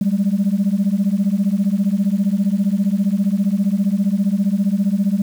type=beating tone pair; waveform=sine; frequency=191.3 / 206.3 Hz; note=G3 / G#3; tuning=-42 / -11 cents; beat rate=15 Hz; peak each=-16 dBFS; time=0.01-5.22 s; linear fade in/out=5 ms; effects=tanh soft clip ceiling -10 dBFS + 7-bit